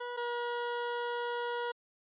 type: tone pair in turn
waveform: 20% pulse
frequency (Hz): 486.2 / 479.2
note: B4 / A#4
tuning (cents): -27 / +48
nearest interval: unison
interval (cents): 25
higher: first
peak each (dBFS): -32 / -28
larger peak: second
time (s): 0-0.17 / 0.17-1.72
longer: second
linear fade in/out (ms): 10
effects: resampled to 8000 Hz